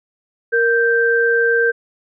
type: tone pair together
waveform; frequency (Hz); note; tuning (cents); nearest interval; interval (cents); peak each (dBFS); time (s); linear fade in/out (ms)
sine; 466.2 / 1568; A#4 / G6; 0 / 0; octave + major sixth; 2100; -15; 0.52-1.72; 20
effects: none